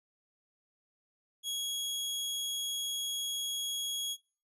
sawtooth tone, 3322 Hz, G#7, in tune, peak -30 dBFS, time 1.43-4.17 s, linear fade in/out 50 ms, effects noise-tail reverb RT60 0.4 s tail -23 dB re dry + resampled to 32000 Hz

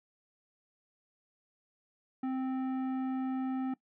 sine tone with tanh clipping, 261.2 Hz, C4, 3 cents flat, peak -33 dBFS, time 2.23-3.74 s, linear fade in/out 5 ms, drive 12 dB, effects noise-tail reverb RT60 0.1 s tail -20 dB re dry

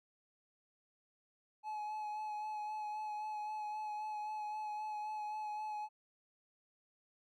triangle tone with vibrato, 850 Hz, G#5, 40 cents sharp, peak -37 dBFS, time 1.63-5.89 s, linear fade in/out 50 ms, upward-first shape sine, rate 3.8 Hz, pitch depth 20 cents each way, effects none

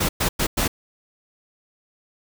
pink noise bursts at uneven times, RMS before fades -21 dBFS, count 4, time 0-0.09 / 0.2-0.29 / 0.39-0.47 / 0.57-0.68 s, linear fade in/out 10 ms, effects none

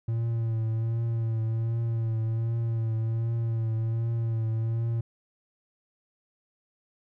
triangle tone with vibrato, 113.7 Hz, A#2, 43 cents flat, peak -23 dBFS, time 0.08-5.01 s, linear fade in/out 5 ms, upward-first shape triangle, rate 1.3 Hz, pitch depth 38 cents each way, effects none

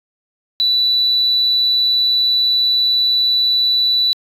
sine tone, 3963 Hz, B7, 5 cents sharp, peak -11 dBFS, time 0.6-4.13 s, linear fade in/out 0 ms, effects tanh soft clip ceiling -7 dBFS

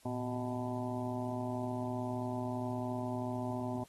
harmonic tone with a mistuned harmonic, 124.9 Hz, B2, 20 cents sharp, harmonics 1 / 2 / 3 / 5 / 6 / 7 / 8, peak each -40 / -38 / -44 / -42 / -47 / -45 / -49 dBFS, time 0.05-3.84 s, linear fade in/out 5 ms, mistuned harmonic 1, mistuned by -140 cents, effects white hiss -64 dBFS RMS until 3.88 s + AAC 32 kbps

